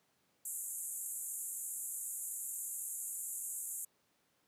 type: band-pass noise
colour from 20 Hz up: pink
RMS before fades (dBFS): -42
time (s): 0.45-3.85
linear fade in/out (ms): 5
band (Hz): 7000 to 13000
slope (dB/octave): 96
effects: pink hiss -75 dBFS RMS until 4.47 s + high-pass 150 Hz 12 dB/octave